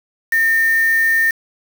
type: tone with quantisation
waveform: sine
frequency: 1817 Hz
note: A#6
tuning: 45 cents flat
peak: -12 dBFS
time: 0.32-1.31 s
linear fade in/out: 5 ms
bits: 4
effects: none